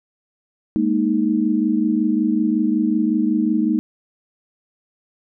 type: chord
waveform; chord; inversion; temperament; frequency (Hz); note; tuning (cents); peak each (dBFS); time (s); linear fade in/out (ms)
sine; Ab suspended second; none; equal; 207.7 / 233.1 / 311.1; Ab3 / Bb3 / Eb4; 0 / 0 / 0; -21 / -20 / -19; 0.76-3.79; 0
effects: none